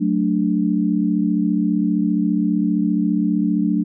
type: chord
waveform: sine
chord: D major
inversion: first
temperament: equal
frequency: 185 / 220 / 293.7 Hz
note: F#3 / A3 / D4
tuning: 0 / 0 / 0 cents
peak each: -20 dBFS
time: 0-3.84 s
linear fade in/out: 20 ms
effects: none